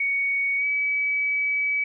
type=tone with pitch glide; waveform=sine; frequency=2234 to 2284 Hz; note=C#7 to D7; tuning=+13 to -49 cents; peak=-21 dBFS; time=0-1.84 s; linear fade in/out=5 ms; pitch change=+38 cents; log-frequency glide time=0.58-0.65 s; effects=none